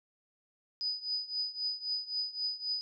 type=tone with tremolo; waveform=sine; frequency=4978 Hz; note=D#8; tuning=in tune; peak=-29 dBFS; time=0.81-2.81 s; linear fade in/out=0 ms; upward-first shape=triangle; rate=3.8 Hz; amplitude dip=90%; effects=none